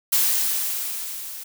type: noise with level ramp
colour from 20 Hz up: blue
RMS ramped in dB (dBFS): -18 to -36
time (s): 0.12-1.44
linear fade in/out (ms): 10
effects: none